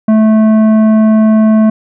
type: tone with tanh clipping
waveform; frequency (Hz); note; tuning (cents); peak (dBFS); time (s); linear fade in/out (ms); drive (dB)
sine; 218; A3; -16; -6; 0.08-1.7; 5; 11
effects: none